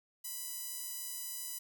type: tone with high-pass filter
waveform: sawtooth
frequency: 993 Hz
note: B5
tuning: 9 cents sharp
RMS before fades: -42 dBFS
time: 0.24-1.59 s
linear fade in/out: 10 ms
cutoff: 8400 Hz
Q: 0.69
effects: none